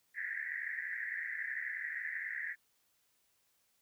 pink band-pass noise, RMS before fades -40 dBFS, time 0.14-2.56 s, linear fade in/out 50 ms, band 1700 to 2000 Hz, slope 96 dB/octave, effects white hiss -75 dBFS RMS until 3.81 s

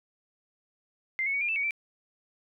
sine tone with pitch steps, 2088 / 2203 / 2248 / 2404 / 2644 / 2243 / 2336 Hz, C7 / C#7 / C#7 / D7 / E7 / C#7 / D7, -4 / -11 / +24 / +40 / +5 / +20 / -10 cents, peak -26 dBFS, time 1.19-1.708 s, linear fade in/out 0 ms, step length 74 ms, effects none

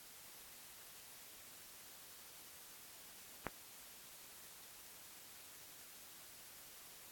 click, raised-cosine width 0.5 ms, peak -23 dBFS, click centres 3.467 s, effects white hiss -57 dBFS RMS until 7.11 s + AAC 64 kbps

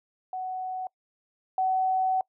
sine tone pair in turn, 745 / 752.8 Hz, F#5 / F#5, +12 / +30 cents, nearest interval unison, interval 18 cents, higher second, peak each -30 / -22 dBFS, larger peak second, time 0.33-0.87 / 1.58-2.21 s, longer second, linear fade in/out 2 ms, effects noise-tail reverb RT60 0.1 s tail -25 dB re dry

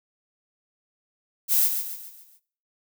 violet noise with echo, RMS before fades -20 dBFS, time 1.48-1.7 s, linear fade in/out 50 ms, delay 140 ms, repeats 5, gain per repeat -7 dB, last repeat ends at 2.4 s, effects noise-tail reverb RT60 0.5 s tail -19 dB re dry

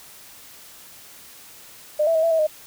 sine tone with pitch steps, 604 / 659 / 638 / 664 / 645 / 616 Hz, D5 / E5 / D#5 / E5 / E5 / D#5, +48 / -1 / +43 / +12 / -38 / -17 cents, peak -16 dBFS, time 1.99-2.47 s, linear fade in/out 10 ms, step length 80 ms, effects white hiss -45 dBFS RMS until 2.66 s

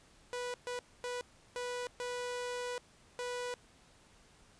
sawtooth tone bursts at uneven times, 491.4 Hz, B4, 9 cents flat, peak -33 dBFS, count 6, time 0.33-0.54 / 0.67-0.79 / 1.04-1.21 / 1.56-1.87 / 2-2.78 / 3.19-3.54 s, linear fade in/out 0 ms, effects pink hiss -63 dBFS RMS until 4.59 s + resampled to 22050 Hz

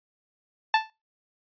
sawtooth tone with exponential decay, 880 Hz, A5, in tune, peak -11 dBFS, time 0.74-0.9 s, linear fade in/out 2 ms, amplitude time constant 34 ms, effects noise-tail reverb RT60 0.2 s tail -17 dB re dry + resampled to 11025 Hz

